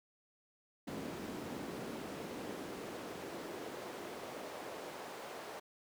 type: noise with high-pass filter sweep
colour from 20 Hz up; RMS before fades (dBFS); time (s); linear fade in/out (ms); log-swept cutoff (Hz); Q
brown; -45; 0.87-5.6; 10; 230 to 580; 1.3
effects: none